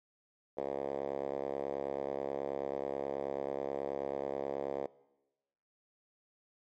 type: tone with band-pass filter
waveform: 5% pulse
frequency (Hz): 69.3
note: C#2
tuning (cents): 0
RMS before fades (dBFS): -37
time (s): 0.57-4.87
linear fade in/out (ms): 10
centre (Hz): 520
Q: 2.2
effects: noise-tail reverb RT60 1.0 s tail -21 dB re dry + MP3 48 kbps